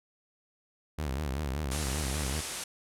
sawtooth tone with vibrato, 70.8 Hz, C#2, 37 cents sharp, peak -27 dBFS, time 0.98-2.41 s, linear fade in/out 10 ms, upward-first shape sine, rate 5.2 Hz, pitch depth 170 cents each way
white low-pass noise, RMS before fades -38 dBFS, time 1.71-2.64 s, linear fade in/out 5 ms, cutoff 11000 Hz, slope 48 dB/octave
effects none

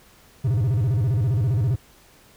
triangle tone with vibrato, 116.54 Hz, A#2, in tune, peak -16 dBFS, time 0.44-1.76 s, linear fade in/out 10 ms, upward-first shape square, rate 15 Hz, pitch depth 240 cents each way, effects pink hiss -53 dBFS RMS until 2.36 s

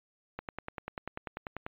click train, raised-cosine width 0.5 ms, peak -22 dBFS, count 14, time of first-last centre 0.39-1.665 s, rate 10.2 Hz, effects resampled to 8000 Hz

